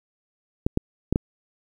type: clicks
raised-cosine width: 3 ms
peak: -7 dBFS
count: 4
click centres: 0.665 / 0.774 / 1.126 / 1.159 s
effects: 8-bit